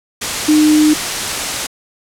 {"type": "tone in noise", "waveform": "sine", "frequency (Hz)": 305, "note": "D#4", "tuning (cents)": -34, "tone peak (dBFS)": -7, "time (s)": [0.48, 0.94], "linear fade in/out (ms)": 10, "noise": "white", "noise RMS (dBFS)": -18, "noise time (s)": [0.21, 1.67], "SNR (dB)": 8, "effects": ["low-pass 9000 Hz 12 dB/octave"]}